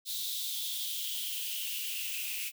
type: noise with high-pass filter sweep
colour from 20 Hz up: blue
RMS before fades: -36 dBFS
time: 0.05-2.52 s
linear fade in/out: 50 ms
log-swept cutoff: 3800 to 2500 Hz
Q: 6.7
effects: none